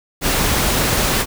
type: noise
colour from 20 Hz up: pink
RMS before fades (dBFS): -17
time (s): 0.21-1.26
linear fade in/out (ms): 50
effects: none